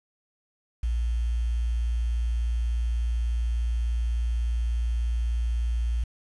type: tone with quantisation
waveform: sine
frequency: 58.27 Hz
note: A#1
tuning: in tune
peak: -23 dBFS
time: 0.83-6.04 s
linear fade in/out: 5 ms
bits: 8
effects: resampled to 24000 Hz